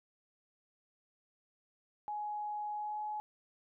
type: tone with pitch glide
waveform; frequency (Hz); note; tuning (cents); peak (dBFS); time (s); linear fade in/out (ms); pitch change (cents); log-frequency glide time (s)
sine; 838 to 845.8; G#5 to G#5; +15 to +31; -36; 2.08-3.2; 0; +16; 2.74-3
effects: none